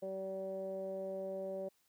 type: tone with low-pass filter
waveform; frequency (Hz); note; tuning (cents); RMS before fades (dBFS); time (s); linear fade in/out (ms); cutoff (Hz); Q
15% pulse; 191.5; G3; -40; -41; 0.02-1.69; 10; 540; 5.9
effects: white hiss -75 dBFS RMS until 1.88 s